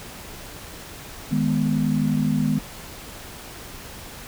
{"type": "chord", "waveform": "sine", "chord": "G# minor", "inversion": "second", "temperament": "equal", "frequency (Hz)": [155.56, 207.7, 246.9], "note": ["D#3", "G#3", "B3"], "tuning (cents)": [0, 0, 0], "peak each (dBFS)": -23, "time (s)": [1.31, 2.59], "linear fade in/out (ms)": 10, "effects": ["pink hiss -39 dBFS RMS until 4.27 s"]}